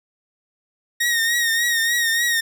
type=tone with vibrato; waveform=sawtooth; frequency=1864.7 Hz; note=A#6; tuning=in tune; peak=-14 dBFS; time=1-2.41 s; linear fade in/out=10 ms; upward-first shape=triangle; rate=3.4 Hz; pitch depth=58 cents each way; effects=none